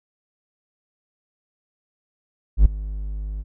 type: tone with ADSR envelope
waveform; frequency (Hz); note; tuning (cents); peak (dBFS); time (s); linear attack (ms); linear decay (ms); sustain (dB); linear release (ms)
triangle; 51; G#1; -31; -4; 2.57-3.44; 85; 8; -20; 36
effects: none